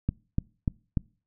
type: click train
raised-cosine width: 5 ms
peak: -12 dBFS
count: 4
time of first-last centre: 0.09-0.972 s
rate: 3.4 Hz
effects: noise-tail reverb RT60 0.4 s tail -25 dB re dry